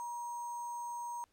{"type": "tone with sample-and-hold", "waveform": "sine", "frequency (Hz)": 953, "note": "A#5", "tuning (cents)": 38, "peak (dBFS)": -38, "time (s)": [0, 1.24], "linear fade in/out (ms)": 0, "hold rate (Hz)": 7350, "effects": ["pink hiss -74 dBFS RMS until 1.32 s", "low-pass 12000 Hz 12 dB/octave"]}